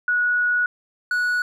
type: tone pair in turn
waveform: sine / triangle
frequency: 1462 / 1467.4 Hz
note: F#6 / F#6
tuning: -21 / -15 cents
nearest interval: unison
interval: 6 cents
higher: second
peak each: -17 dBFS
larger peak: neither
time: 0.08-0.66 / 1.11-1.42 s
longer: first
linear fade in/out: 2 ms
effects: none